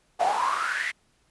brown noise with high-pass filter sweep, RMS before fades -26 dBFS, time 0.19-0.92 s, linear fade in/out 20 ms, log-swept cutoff 680 to 2100 Hz, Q 9.1, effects pink hiss -66 dBFS RMS until 1.3 s + resampled to 24000 Hz

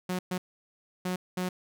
sawtooth tone bursts at uneven times, 182.4 Hz, F#3, 24 cents flat, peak -25 dBFS, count 4, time 0.09-0.19 / 0.31-0.38 / 1.05-1.16 / 1.37-1.49 s, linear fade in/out 5 ms, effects none

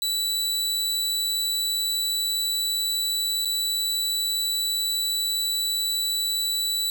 sawtooth tone with dropouts, 3951 Hz, B7, in tune, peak -20 dBFS, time 0.02-6.9 s, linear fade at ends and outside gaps 1 ms, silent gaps 3.449-3.455 s, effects none

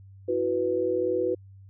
sine chord, E suspended second, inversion none, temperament equal, 329.6 / 370 / 493.9 Hz, E4 / F#4 / B4, 0 / 0 / 0 cents, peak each -31 / -27 / -26 dBFS, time 0.28-1.35 s, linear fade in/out 10 ms, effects added 97 Hz sine -46 dBFS peak until 1.69 s

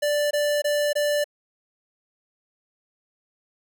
square tone bursts, 587.3 Hz, D5, in tune, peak -21 dBFS, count 4, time 0.02-1.243 s, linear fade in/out 10 ms, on 290 ms, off 21 ms, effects none

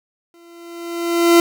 40% pulse tone with exponential growth, 340.7 Hz, F4, 43 cents flat, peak -6 dBFS, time 0.34-1.4 s, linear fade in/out 1 ms, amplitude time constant 230 ms, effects none

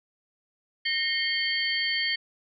sine tone cluster, 1847 / 2151 / 3152 / 4479 Hz, A#6 / C7 / G7 / C#8, -16 / +47 / +9 / +17 cents, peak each -30 dBFS, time 0.85-2.16 s, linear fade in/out 10 ms, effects none

